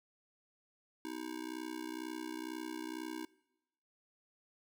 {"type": "tone with amplitude modulation", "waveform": "square", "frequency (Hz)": 317.1, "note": "D#4", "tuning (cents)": 33, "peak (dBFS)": -37, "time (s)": [1.05, 3.25], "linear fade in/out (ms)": 0, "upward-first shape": "sine", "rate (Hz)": 62.1, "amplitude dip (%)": 95, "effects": ["noise-tail reverb RT60 0.9 s tail -22 dB re dry"]}